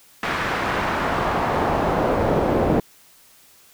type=noise with band-pass filter sweep; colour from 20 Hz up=brown; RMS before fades=-21 dBFS; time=0.23-2.8 s; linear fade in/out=2 ms; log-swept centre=1800 to 480 Hz; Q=1.1; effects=white hiss -52 dBFS RMS until 3.73 s